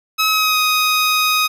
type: tone with pitch glide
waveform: 15% pulse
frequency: 1282 to 1252 Hz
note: E6 to D#6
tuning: -49 to +10 cents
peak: -7 dBFS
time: 0.18-1.48 s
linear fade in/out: 20 ms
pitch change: -41 cents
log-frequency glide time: 0.29-0.59 s
effects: none